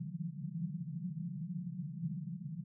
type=band-pass noise; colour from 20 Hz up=white; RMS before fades=-41 dBFS; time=0-2.64 s; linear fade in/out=10 ms; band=140 to 190 Hz; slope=96 dB/octave; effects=none